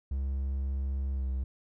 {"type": "tone with pitch glide", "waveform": "triangle", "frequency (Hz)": [67.6, 65.3], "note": ["C#2", "C2"], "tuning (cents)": [-43, -3], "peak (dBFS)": -27, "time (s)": [0.11, 1.44], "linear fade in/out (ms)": 5, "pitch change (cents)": -60, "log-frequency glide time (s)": [1.13, 1.26], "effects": []}